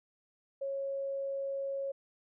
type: tone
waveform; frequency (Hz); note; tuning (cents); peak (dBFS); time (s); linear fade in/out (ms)
sine; 549; C#5; -17; -33; 0.61-1.92; 10
effects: none